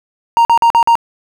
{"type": "tone bursts", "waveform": "triangle", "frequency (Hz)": 930, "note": "A#5", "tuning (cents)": -4, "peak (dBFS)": -4, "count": 5, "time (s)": [0.37, 0.954], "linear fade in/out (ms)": 0, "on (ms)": 80, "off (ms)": 46, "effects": []}